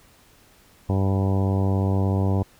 harmonic tone with a mistuned harmonic, 96.8 Hz, G2, 21 cents flat, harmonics 1 / 2 / 3 / 4 / 5 / 6 / 7 / 8 / 9 / 10, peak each -20 / -26 / -30 / -32 / -34 / -36 / -37 / -38 / -39 / -40 dBFS, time 0.89-2.43 s, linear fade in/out 5 ms, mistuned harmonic 10, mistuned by +23 cents, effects pink hiss -55 dBFS RMS until 2.59 s

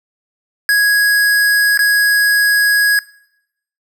square tone with dropouts, 1661.2 Hz, G#6, in tune, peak -10 dBFS, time 0.69-2.99 s, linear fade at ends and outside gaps 1 ms, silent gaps 1.775-1.791 s, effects noise-tail reverb RT60 0.8 s tail -22 dB re dry

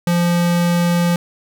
square tone, 173.3 Hz, F3, 13 cents flat, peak -14 dBFS, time 0.07-1.16 s, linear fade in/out 2 ms, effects none

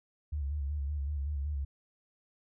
sine tone with vibrato, 71.9 Hz, D2, 36 cents flat, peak -31 dBFS, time 0.32-1.65 s, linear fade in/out 10 ms, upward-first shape square, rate 5.3 Hz, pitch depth 63 cents each way, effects none

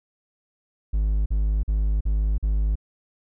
triangle tone bursts, 51.91 Hz, G#1, in tune, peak -17 dBFS, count 5, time 0.93-2.756 s, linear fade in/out 10 ms, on 330 ms, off 44 ms, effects none

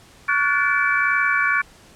sine tone cluster, 1127 / 1436 / 1498 / 1739 / 2306 Hz, C#6 / F6 / F#6 / A6 / D7, +28 / +48 / +21 / -21 / -32 cents, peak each -23 dBFS, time 0.28-1.62 s, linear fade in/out 10 ms, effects pink hiss -49 dBFS RMS until 1.95 s + low-pass 10000 Hz 12 dB/octave

